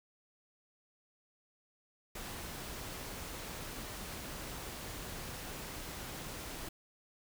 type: noise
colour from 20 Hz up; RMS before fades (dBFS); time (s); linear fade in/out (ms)
pink; -44; 2.15-6.69; 5
effects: none